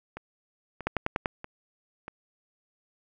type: two click trains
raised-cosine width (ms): 0.5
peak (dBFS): -23 / -11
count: 4 / 5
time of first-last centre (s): 0.17-2.081 / 0.87-1.258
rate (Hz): 1.57 / 10.3
effects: none